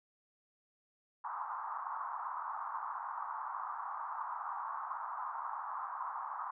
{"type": "band-pass noise", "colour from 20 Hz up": "white", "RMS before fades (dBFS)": -41, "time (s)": [1.24, 6.51], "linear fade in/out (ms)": 5, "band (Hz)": [870, 1200], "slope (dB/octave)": 48, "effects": []}